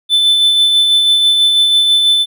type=tone with tremolo; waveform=triangle; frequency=3520 Hz; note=A7; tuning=in tune; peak=-5 dBFS; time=0.09-2.26 s; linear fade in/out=50 ms; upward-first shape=sine; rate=6.1 Hz; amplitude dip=30%; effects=none